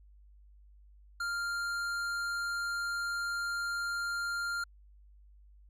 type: tone with tanh clipping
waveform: sine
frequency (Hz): 1396.9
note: F6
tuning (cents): 0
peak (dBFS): -34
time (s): 1.2-4.64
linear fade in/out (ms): 5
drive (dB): 14
effects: added 50 Hz sine -55 dBFS peak until 5.69 s